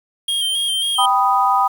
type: tone with vibrato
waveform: square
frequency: 3200 Hz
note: G7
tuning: 35 cents sharp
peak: -18 dBFS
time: 0.28-1.06 s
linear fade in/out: 5 ms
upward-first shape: square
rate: 3.7 Hz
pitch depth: 27 cents each way
type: chord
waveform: sine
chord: G augmented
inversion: none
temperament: equal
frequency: 784 / 987.8 / 1244.5 Hz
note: G5 / B5 / D#6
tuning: 0 / 0 / 0 cents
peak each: -17 dBFS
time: 0.98-1.68 s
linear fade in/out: 10 ms
effects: 7-bit